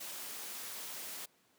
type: noise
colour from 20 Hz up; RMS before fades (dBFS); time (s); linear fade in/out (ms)
white; -44; 0-1.26; 10
effects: pink hiss -70 dBFS RMS until 1.58 s + high-pass 200 Hz 12 dB/octave